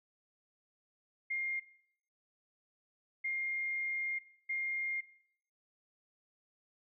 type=tone bursts at uneven times; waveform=sine; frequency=2121 Hz; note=C7; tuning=23 cents sharp; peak=-33 dBFS; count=3; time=1.3-1.6 / 3.24-4.19 / 4.49-5.01 s; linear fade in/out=10 ms; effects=noise-tail reverb RT60 0.6 s tail -17 dB re dry